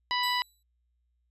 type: harmonic tone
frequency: 987.8 Hz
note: B5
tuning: in tune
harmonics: 1 / 2 / 3 / 4 / 5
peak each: -29 / -32 / -34 / -35 / -36 dBFS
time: 0.11-0.42 s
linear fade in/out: 0 ms
type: tone with exponential decay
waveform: 10% pulse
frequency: 3951 Hz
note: B7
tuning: in tune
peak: -27 dBFS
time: 0.23-0.63 s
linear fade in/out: 5 ms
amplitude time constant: 85 ms
effects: added 60 Hz sine -70 dBFS peak until 1.3 s + resampled to 32000 Hz